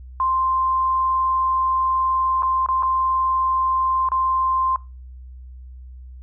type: tone with dropouts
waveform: sine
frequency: 1046.5 Hz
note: C6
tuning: in tune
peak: -17 dBFS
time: 0.2-4.76 s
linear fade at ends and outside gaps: 1 ms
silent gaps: 2.423-2.431 / 2.662-2.687 / 2.825-2.831 / 4.088-4.118 s
effects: noise-tail reverb RT60 0.3 s tail -22 dB re dry + added 63 Hz sine -36 dBFS peak until 6.22 s